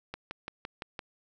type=click train; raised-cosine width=0.3 ms; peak=-21 dBFS; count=6; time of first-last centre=0.14-0.992 s; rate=5.87 Hz; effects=none